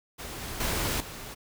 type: noise with level steps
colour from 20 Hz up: pink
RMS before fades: -39 / -37 / -29 / -41 dBFS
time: 0.18-1.35 s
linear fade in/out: 20 ms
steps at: 0.41 / 0.6 / 1 s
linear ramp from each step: 5 ms
effects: none